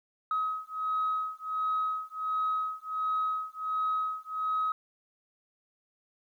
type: beating tone pair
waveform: sine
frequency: 1270 / 1271.4 Hz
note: D#6 / D#6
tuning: +35 / +37 cents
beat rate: 1.4 Hz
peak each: -31 dBFS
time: 0.31-4.72 s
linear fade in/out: 2 ms
effects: tanh soft clip ceiling -22 dBFS + 11-bit